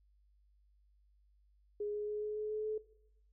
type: tone with pitch steps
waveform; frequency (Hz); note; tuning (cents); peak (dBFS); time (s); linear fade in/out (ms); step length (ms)
sine; 415.3 / 417.9 / 420.6 / 423.3 / 426 / 428.7 / 431.4; G#4 / G#4 / G#4 / G#4 / G#4 / A4 / A4; 0 / +11 / +22 / +33 / +44 / -45 / -34; -35; 1.8-2.78; 5; 140
effects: noise-tail reverb RT60 0.8 s tail -18 dB re dry + added 50 Hz sine -66 dBFS peak until 3.32 s